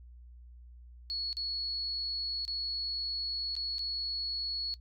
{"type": "tone with dropouts", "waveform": "sine", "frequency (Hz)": 4371, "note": "C#8", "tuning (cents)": -25, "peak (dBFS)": -33, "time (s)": [1.1, 4.74], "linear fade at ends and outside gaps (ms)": 0, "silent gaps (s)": [[1.329, 1.369], [2.451, 2.479], [3.553, 3.565], [3.783, 3.792]], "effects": ["noise-tail reverb RT60 0.1 s tail -19 dB re dry", "added 60 Hz sine -49 dBFS peak until 4.8 s"]}